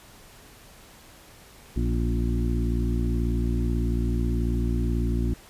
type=harmonic tone with a mistuned harmonic; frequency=58.3 Hz; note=A#1; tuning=1 cent sharp; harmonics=1 / 2 / 3 / 4 / 5 / 6; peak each=-24 / -29 / -34 / -31 / -35 / -35 dBFS; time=1.76-5.34 s; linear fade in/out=5 ms; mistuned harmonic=4; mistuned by=+30 cents; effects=pink hiss -50 dBFS RMS until 5.49 s + resampled to 32000 Hz